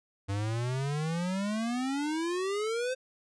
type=exponential sweep; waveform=square; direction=up; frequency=97 to 523.3 Hz; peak=-30 dBFS; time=0.28-2.95 s; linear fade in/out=20 ms; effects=resampled to 22050 Hz